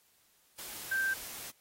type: tone in noise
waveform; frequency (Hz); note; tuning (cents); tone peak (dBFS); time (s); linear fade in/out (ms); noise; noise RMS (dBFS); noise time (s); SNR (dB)
sine; 1568; G6; 0; -28; 0.91-1.14; 10; white; -44; 0.58-1.51; +13
effects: white hiss -68 dBFS RMS until 1.6 s + AAC 48 kbps